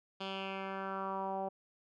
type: tone with low-pass filter sweep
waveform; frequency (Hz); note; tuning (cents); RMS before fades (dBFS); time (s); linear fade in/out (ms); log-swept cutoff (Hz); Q
10% pulse; 193; G3; -27; -39; 0.2-1.49; 10; 3700 to 690; 3.2
effects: none